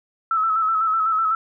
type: tone with vibrato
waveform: sine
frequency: 1306 Hz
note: E6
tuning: 17 cents flat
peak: -17 dBFS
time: 0.31-1.35 s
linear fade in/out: 2 ms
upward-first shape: square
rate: 8 Hz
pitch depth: 35 cents each way
effects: none